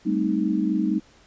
sine chord, A half-diminished seventh, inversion third, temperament equal, 196 / 220 / 261.6 / 311.1 Hz, G3 / A3 / C4 / Eb4, 0 / 0 / 0 / 0 cents, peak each -25 / -26 / -29 / -24 dBFS, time 0.05-1 s, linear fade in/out 20 ms, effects pink hiss -55 dBFS RMS until 1.26 s + resampled to 16000 Hz

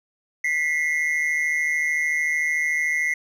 triangle tone pair together, 1975.5 / 2129 Hz, B6 / C7, 0 / +30 cents, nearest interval minor second, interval 130 cents, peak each -21 / -22 dBFS, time 0.44-3.14 s, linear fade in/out 5 ms, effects none

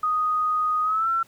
sine tone with pitch glide, 1244.5 to 1349.3 Hz, D#6 to E6, 0 to +40 cents, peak -20 dBFS, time 0.03-1.23 s, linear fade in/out 5 ms, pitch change +140 cents, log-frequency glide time 0.83-1.09 s, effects pink hiss -56 dBFS RMS until 1.27 s

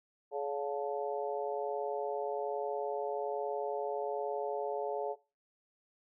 harmonic tone with a mistuned harmonic, 141.2 Hz, C#3, 32 cents sharp, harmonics 3 / 4 / 5 / 6, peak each -36 / -38 / -40 / -42 dBFS, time 0.31-5.16 s, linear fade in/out 50 ms, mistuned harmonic 6, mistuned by +58 cents, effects noise-tail reverb RT60 0.3 s tail -19 dB re dry

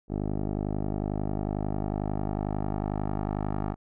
10% pulse tone with low-pass filter sweep, 51.1 Hz, G#1, 27 cents flat, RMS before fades -30 dBFS, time 0.08-3.76 s, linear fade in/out 50 ms, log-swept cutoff 510 to 1000 Hz, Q 1.6, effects none

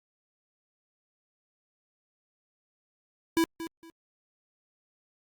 square tone with echo, 329.6 Hz, E4, in tune, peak -22 dBFS, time 3.37-3.44 s, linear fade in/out 0 ms, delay 230 ms, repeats 2, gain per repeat -13 dB, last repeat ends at 3.9 s, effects Opus 48 kbps

